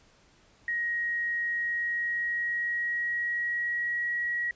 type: tone with pitch glide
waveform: sine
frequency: 1886 to 1911.2 Hz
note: A#6 to A#6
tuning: +20 to +43 cents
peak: -27 dBFS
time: 0.68-4.51 s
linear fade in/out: 2 ms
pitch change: +23 cents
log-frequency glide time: 1.4-4.19 s
effects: pink hiss -61 dBFS RMS until 4.55 s + resampled to 16000 Hz